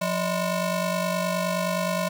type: ring-modulated tone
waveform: 25% pulse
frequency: 406.4 Hz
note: G#4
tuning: 38 cents flat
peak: -17 dBFS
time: 0.01-2.09 s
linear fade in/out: 10 ms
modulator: 228 Hz
effects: none